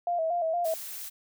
sine tone with vibrato, 672 Hz, E5, 33 cents sharp, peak -25 dBFS, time 0.07-0.74 s, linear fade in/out 2 ms, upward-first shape square, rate 4.3 Hz, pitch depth 67 cents each way
blue noise, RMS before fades -39 dBFS, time 0.64-1.1 s, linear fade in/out 20 ms
effects none

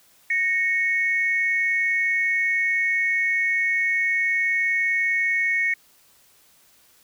sine tone pair together, 1864.7 / 2205 Hz, A#6 / C#7, 0 / -10 cents, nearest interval minor third, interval 290 cents, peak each -22 / -21 dBFS, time 0.3-5.74 s, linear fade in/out 5 ms, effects tanh soft clip ceiling -11 dBFS + white hiss -57 dBFS RMS until 7.03 s

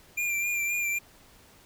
square tone with vibrato, 2387 Hz, D7, 28 cents sharp, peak -27 dBFS, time 0.17-0.99 s, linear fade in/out 10 ms, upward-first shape sine, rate 3.8 Hz, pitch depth 30 cents each way, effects pink hiss -56 dBFS RMS until 1.65 s

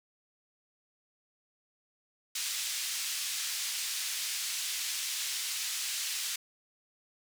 white band-pass noise, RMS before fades -35 dBFS, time 2.35-6.36 s, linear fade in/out 5 ms, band 2400 to 7800 Hz, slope 12 dB/octave, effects none

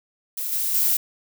violet noise with level steps, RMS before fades -28 / -24 / -20 dBFS, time 0.37-0.97 s, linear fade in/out 5 ms, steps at 0.52 / 0.74 s, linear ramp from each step 5 ms, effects none

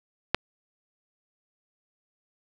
click, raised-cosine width 0.3 ms, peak -4 dBFS, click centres 0.346 s, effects none

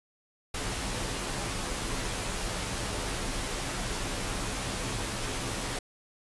pink noise with comb filter, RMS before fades -33 dBFS, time 0.54-5.79 s, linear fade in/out 5 ms, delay 13 ms, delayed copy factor -0.5, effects resampled to 24000 Hz

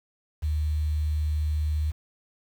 sine tone with quantisation, 76.2 Hz, D#2, 36 cents flat, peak -23 dBFS, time 0.42-1.92 s, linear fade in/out 20 ms, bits 8, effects none

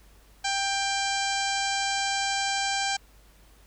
harmonic tone with a mistuned harmonic, 789 Hz, G5, 11 cents sharp, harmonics 1 / 2 / 3 / 4 / 5 / 6 / 7 / 8 / 9 / 10, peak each -29 / -32 / -34 / -35 / -36 / -37 / -37 / -38 / -39 / -39 dBFS, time 0.44-2.97 s, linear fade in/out 10 ms, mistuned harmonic 5, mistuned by +37 cents, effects added 50 Hz sine -54 dBFS peak until 3.66 s + pink hiss -59 dBFS RMS until 3.66 s

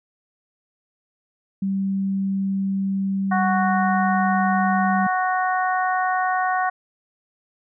sine tone, 194.4 Hz, G3, 14 cents flat, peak -20 dBFS, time 1.62-5.07 s, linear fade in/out 5 ms
harmonic tone, 370 Hz, F#4, in tune, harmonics 2 / 3 / 4 / 5, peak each -21 / -25 / -27 / -29 dBFS, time 3.31-6.7 s, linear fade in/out 10 ms
effects none

